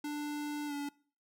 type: tone with pitch glide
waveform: square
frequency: 295 to 286.6 Hz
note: D4 to D4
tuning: +8 to -42 cents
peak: -36 dBFS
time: 0.04-0.89 s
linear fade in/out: 5 ms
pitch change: -50 cents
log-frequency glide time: 0.67-0.73 s
effects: noise-tail reverb RT60 0.5 s tail -24 dB re dry + MP3 96 kbps